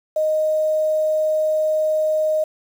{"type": "tone with quantisation", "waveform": "sine", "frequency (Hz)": 621, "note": "D#5", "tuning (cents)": -3, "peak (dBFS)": -16, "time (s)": [0.16, 2.44], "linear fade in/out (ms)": 5, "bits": 7, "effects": []}